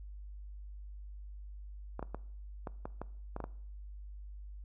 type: clicks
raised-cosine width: 1 ms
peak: -25 dBFS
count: 9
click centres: 1.994 / 2.027 / 2.146 / 2.672 / 2.855 / 3.016 / 3.364 / 3.403 / 3.441 s
effects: noise-tail reverb RT60 0.6 s tail -20 dB re dry + added 50 Hz sine -44 dBFS peak until 4.64 s